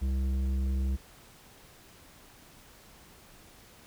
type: tone with tanh clipping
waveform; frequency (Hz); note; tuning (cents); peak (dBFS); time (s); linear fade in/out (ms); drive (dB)
triangle; 66.2; C2; +21; -28; 0.01-0.97; 20; 14
effects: pink hiss -55 dBFS RMS until 3.86 s